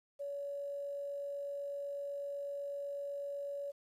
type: tone with quantisation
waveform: sine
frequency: 566 Hz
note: C#5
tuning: 36 cents sharp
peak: -38 dBFS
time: 0.19-3.72 s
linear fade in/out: 20 ms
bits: 11
effects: resampled to 32000 Hz